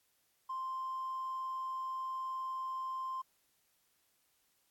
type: tone with hard clipping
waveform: sine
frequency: 1046.5 Hz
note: C6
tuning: in tune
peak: -37 dBFS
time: 0.49-3.22 s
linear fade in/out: 10 ms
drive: 1 dB
effects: white hiss -75 dBFS RMS until 4.7 s + AAC 64 kbps